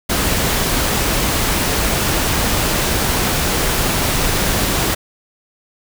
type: noise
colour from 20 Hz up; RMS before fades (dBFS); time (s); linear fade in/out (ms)
pink; -17; 0.09-4.95; 10
effects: none